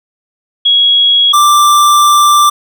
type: tone pair in turn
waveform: sine / square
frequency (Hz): 3322 / 1178.9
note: G#7 / D6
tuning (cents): 0 / +6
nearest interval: octave + tritone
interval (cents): 1794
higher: first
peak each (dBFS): -5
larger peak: neither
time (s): 0.65-1.33 / 1.33-2.5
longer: second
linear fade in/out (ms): 10
effects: none